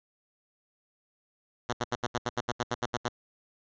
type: tone bursts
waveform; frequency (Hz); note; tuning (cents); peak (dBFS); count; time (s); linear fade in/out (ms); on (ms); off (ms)
5% pulse; 122; B2; -21; -16; 13; 1.69-3.087; 10; 41; 72
effects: resampled to 16000 Hz